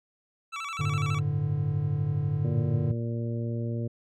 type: tone with vibrato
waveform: 25% pulse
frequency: 1230 Hz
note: D#6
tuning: 20 cents flat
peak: -29 dBFS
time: 0.52-1.2 s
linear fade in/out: 20 ms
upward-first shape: square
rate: 12 Hz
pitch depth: 130 cents each way
type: chord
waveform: triangle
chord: G suspended second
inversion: none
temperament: just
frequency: 98 / 110.25 / 147 Hz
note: G2 / A2 / D3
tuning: 0 / +4 / +2 cents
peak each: -30 / -29 / -25 dBFS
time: 0.79-2.92 s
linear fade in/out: 10 ms
type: harmonic tone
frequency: 116.5 Hz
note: A#2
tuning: 1 cent flat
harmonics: 1 / 2 / 3 / 4 / 5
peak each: -29 / -35 / -39 / -41 / -43 dBFS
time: 2.44-3.88 s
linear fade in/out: 10 ms
effects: low-pass 6000 Hz 12 dB/octave